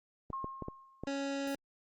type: clicks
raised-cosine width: 2 ms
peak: -25 dBFS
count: 5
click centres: 0.303 / 0.444 / 0.623 / 0.684 / 1.036 s
type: tone with exponential decay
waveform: sine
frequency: 1072 Hz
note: C6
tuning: 42 cents sharp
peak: -35 dBFS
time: 0.33-1.35 s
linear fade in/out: 2 ms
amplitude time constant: 220 ms
type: tone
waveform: 25% pulse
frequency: 277.2 Hz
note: C#4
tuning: in tune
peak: -30 dBFS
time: 1.07-1.55 s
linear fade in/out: 2 ms
effects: Opus 24 kbps